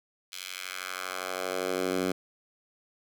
10% pulse tone with high-pass filter sweep, 92.5 Hz, F#2, in tune, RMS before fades -33 dBFS, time 0.32-2.12 s, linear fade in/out 5 ms, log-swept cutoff 3300 to 220 Hz, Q 1.2, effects none

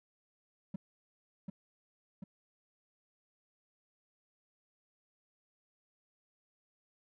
triangle tone with echo, 190.5 Hz, G3, 49 cents flat, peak -33 dBFS, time 0.74-0.76 s, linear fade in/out 5 ms, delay 740 ms, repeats 2, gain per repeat -3 dB, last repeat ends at 2.24 s, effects none

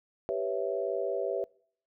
sine chord, C# half-diminished seventh, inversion second, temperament equal, 392 / 493.9 / 554.4 / 659.3 Hz, G4 / B4 / C#5 / E5, 0 / 0 / 0 / 0 cents, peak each -34 dBFS, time 0.29-1.44 s, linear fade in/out 0 ms, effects noise-tail reverb RT60 0.6 s tail -25 dB re dry

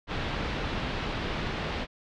pink low-pass noise, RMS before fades -32 dBFS, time 0.07-1.87 s, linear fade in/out 50 ms, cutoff 3900 Hz, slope 24 dB/octave, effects none

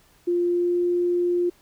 sine tone with pitch glide, 349.6 to 351.8 Hz, F4 to F4, +2 to +13 cents, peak -19 dBFS, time 0.27-1.5 s, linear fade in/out 10 ms, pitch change +11 cents, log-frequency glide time 0.44-0.82 s, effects pink hiss -58 dBFS RMS until 1.61 s

